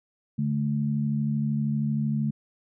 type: tone pair together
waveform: sine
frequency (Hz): 143.9 / 216.8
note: D3 / A3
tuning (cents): -35 / -25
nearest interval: perfect fifth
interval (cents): 710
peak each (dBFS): -26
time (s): 0.38-2.31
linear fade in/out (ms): 10
effects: none